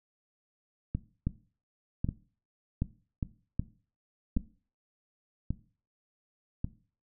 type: two click trains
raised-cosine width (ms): 5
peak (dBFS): -16 / -18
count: 5 / 6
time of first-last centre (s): 1.27-4.371 / 0.95-6.645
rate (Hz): 1.29 / 0.878
effects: noise-tail reverb RT60 0.4 s tail -17 dB re dry